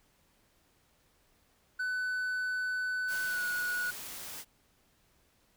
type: tone with pitch glide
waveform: triangle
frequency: 1500 to 1463.2 Hz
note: F#6 to F#6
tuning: +23 to -20 cents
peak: -29 dBFS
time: 1.79-3.91 s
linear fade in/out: 10 ms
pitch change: -43 cents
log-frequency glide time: 3.25-3.44 s
type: noise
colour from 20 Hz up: white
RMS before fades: -43 dBFS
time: 3.07-4.45 s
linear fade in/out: 50 ms
effects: pink hiss -69 dBFS RMS until 5.56 s